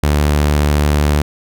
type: tone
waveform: sawtooth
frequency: 73.8 Hz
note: D2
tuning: 9 cents sharp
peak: -7 dBFS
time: 0.03-1.22 s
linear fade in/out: 5 ms
effects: none